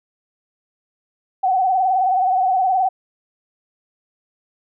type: tone with vibrato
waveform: sine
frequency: 751 Hz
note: F#5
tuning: 26 cents sharp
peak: -14 dBFS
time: 1.43-2.89 s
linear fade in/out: 10 ms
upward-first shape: sine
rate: 19 Hz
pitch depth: 65 cents each way
effects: none